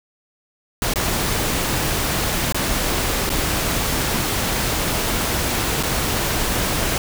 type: noise with dropouts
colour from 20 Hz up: pink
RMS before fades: -21 dBFS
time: 0.82-6.98 s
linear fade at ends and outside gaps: 1 ms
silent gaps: 0.937-0.958 / 2.524-2.545 / 3.293-3.301 / 5.828-5.834 s
effects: none